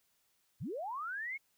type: linear sweep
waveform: sine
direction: up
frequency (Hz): 77 to 2227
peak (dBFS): -37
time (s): 0.6-1.38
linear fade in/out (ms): 20
effects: white hiss -75 dBFS RMS until 1.57 s